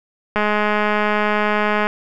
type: click train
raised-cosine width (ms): 0.5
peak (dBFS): -4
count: 318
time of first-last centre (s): 0.36-1.87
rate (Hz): 210
effects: none